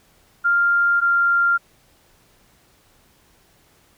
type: tone pair in turn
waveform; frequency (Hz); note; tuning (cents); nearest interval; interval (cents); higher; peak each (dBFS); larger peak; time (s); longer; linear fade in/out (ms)
sine; 1396.9 / 1391.1; F6 / F6; 0 / -7; unison; 7; first; -14; neither; 0.44-1.01 / 1.01-1.58; neither; 20
effects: pink hiss -57 dBFS RMS until 3.97 s